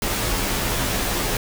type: noise with comb filter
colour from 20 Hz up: pink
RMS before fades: -23 dBFS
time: 0.02-1.37 s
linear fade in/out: 2 ms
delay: 13 ms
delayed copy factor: -0.65
effects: none